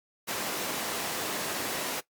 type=high-pass noise; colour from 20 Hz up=pink; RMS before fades=-33 dBFS; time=0.27-2.01 s; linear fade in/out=20 ms; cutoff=270 Hz; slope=12 dB/octave; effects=noise-tail reverb RT60 0.1 s tail -17 dB re dry + Opus 48 kbps